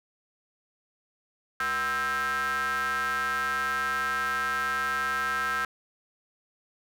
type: ring-modulated tone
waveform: square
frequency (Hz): 138.59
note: C#3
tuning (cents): 0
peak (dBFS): -24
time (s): 1.6-5.65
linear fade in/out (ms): 2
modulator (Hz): 1450
effects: none